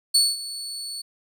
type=tone with ADSR envelope; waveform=30% pulse; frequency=4435 Hz; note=C#8; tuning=in tune; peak=-11 dBFS; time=0.14-1.02 s; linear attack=12 ms; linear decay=210 ms; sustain=-17 dB; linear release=10 ms; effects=none